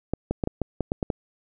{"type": "clicks", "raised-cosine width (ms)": 2, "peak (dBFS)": -11, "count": 9, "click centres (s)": [0.136, 0.31, 0.438, 0.474, 0.617, 0.807, 0.919, 1.028, 1.102], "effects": []}